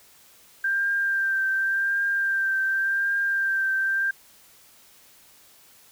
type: tone with vibrato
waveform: sine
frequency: 1581 Hz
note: G6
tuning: 14 cents sharp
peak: -21 dBFS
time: 0.64-4.11 s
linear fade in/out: 5 ms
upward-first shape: triangle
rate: 0.89 Hz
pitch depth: 25 cents each way
effects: white hiss -54 dBFS RMS until 5.91 s